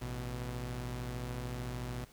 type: tone pair together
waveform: sawtooth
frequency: 55 / 123.47 Hz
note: A1 / B2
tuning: 0 / 0 cents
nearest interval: octave + major second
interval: 1400 cents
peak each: -38 / -35 dBFS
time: 0.01-2.05 s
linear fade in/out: 10 ms
effects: pink hiss -61 dBFS RMS until 2.12 s